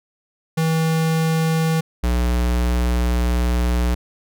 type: tone pair in turn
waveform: square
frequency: 161.3 / 60.42 Hz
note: E3 / B1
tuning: -37 / -37 cents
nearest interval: octave + perfect fourth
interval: 1700 cents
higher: first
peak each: -17 dBFS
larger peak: neither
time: 0.57-1.81 / 2.03-3.95 s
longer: second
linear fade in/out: 10 ms
effects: none